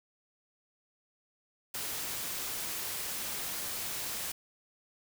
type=noise; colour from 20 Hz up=white; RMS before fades=-37 dBFS; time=1.74-4.32 s; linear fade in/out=5 ms; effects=none